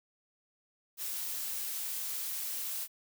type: noise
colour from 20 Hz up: blue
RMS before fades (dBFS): -37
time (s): 0.97-2.88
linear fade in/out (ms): 50
effects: none